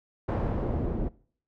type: noise with low-pass filter sweep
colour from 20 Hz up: pink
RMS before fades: -29 dBFS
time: 0.28-1.09 s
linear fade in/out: 10 ms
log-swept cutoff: 830 to 380 Hz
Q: 0.82
effects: noise-tail reverb RT60 0.5 s tail -22 dB re dry